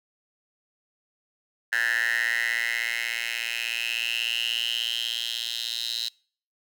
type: tone with high-pass filter sweep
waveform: 10% pulse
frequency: 116.5 Hz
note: A#2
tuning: 1 cent flat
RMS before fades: -28 dBFS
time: 1.72-6.09 s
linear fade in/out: 10 ms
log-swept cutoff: 1700 to 3900 Hz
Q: 7.8
effects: noise-tail reverb RT60 0.5 s tail -26 dB re dry